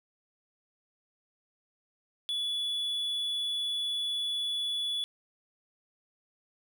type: tone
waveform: triangle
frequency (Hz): 3424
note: A7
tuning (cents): -48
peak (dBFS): -28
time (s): 2.29-5.04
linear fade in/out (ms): 0
effects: none